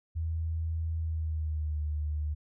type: tone with pitch glide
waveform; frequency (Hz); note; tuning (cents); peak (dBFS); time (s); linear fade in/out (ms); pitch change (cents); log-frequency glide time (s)
sine; 81.2 to 75.33; E2 to D2; -26 to +45; -29; 0.15-2.35; 20; -129; 0.98-1.82
effects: none